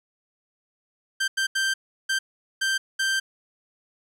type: tone bursts at uneven times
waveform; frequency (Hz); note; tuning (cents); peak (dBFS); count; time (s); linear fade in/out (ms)
sawtooth; 1568; G6; 0; -18; 6; 1.2-1.28 / 1.37-1.47 / 1.55-1.74 / 2.09-2.19 / 2.61-2.78 / 2.99-3.2; 10
effects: low-pass 10000 Hz 12 dB/octave + 10-bit